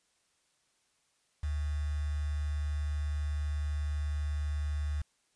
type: tone with quantisation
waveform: sine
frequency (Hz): 74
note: D2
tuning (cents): +14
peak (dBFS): -30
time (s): 1.43-5.02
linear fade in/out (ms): 5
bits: 8
effects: white hiss -73 dBFS RMS until 5.35 s + resampled to 22050 Hz